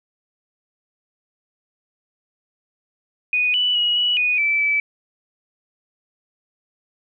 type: tone with pitch steps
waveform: sine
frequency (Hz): 2478 / 2968 / 2905 / 2939 / 2476 / 2320 / 2306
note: D#7 / F#7 / F#7 / F#7 / D#7 / D7 / D7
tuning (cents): -8 / +5 / -32 / -12 / -9 / -22 / -32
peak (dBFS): -16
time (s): 3.33-4.8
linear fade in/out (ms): 2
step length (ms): 210
effects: none